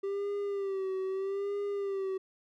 triangle tone with vibrato, 392 Hz, G4, in tune, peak -29 dBFS, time 0.03-2.18 s, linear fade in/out 10 ms, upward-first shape sine, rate 0.79 Hz, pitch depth 60 cents each way, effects none

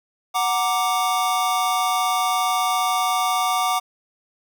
square chord, Gb augmented, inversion none, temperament equal, 740 / 932.3 / 1174.7 Hz, Gb5 / Bb5 / D6, 0 / 0 / 0 cents, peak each -23 / -28 / -23 dBFS, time 0.34-3.8 s, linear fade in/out 20 ms, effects none

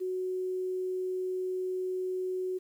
sine tone with quantisation, 370 Hz, F#4, in tune, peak -30 dBFS, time 0-2.59 s, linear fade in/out 20 ms, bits 10, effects none

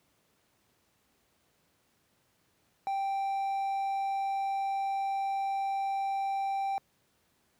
triangle tone, 784 Hz, G5, in tune, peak -27 dBFS, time 2.87-6.78 s, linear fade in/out 0 ms, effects pink hiss -71 dBFS RMS until 7.59 s + high-pass 80 Hz 12 dB/octave

